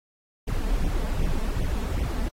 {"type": "noise with flanger", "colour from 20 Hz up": "brown", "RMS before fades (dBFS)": -25, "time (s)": [0.47, 2.29], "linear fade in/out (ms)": 10, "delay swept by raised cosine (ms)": [0.33, 4.63], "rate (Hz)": 2.6, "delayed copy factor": 0.9, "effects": ["AAC 48 kbps"]}